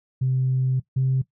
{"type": "tone pair in turn", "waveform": "sine", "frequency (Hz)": [130, 131.59], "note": ["C3", "C3"], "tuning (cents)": [-11, 10], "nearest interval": "unison", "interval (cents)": 21, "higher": "second", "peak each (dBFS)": [-18, -17], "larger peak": "second", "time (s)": [[0.21, 0.8], [0.96, 1.22]], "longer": "first", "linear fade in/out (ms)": 10, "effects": ["noise-tail reverb RT60 0.1 s tail -17 dB re dry", "tanh soft clip ceiling -14 dBFS"]}